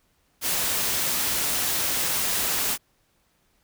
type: noise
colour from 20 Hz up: white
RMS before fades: -25 dBFS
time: 0.41-2.78 s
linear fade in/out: 50 ms
effects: pink hiss -67 dBFS RMS until 3.63 s